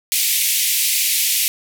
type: band-pass noise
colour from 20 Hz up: white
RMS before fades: -18 dBFS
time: 0.12-1.48 s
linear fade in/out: 0 ms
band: 2100 to 16000 Hz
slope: 48 dB/octave
effects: none